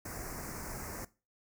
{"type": "band-stop noise", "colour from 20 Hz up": "pink", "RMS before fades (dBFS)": -42, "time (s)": [0.05, 1.05], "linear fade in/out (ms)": 5, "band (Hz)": [2200, 5100], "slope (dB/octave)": 48, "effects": ["noise-tail reverb RT60 0.3 s tail -19 dB re dry"]}